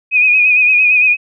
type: tone with vibrato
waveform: sine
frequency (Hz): 2489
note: D#7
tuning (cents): 0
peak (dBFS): -7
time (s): 0.11-1.17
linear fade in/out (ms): 50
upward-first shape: sine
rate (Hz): 8.8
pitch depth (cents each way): 45
effects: none